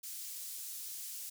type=high-pass noise; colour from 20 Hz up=pink; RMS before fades=-44 dBFS; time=0.03-1.3 s; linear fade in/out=10 ms; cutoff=7000 Hz; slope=12 dB/octave; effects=none